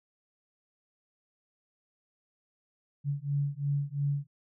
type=beating tone pair; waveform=sine; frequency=141 / 143.9 Hz; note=C#3 / D3; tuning=+30 / -35 cents; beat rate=2.9 Hz; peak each=-31 dBFS; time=3.04-4.27 s; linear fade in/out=50 ms; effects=none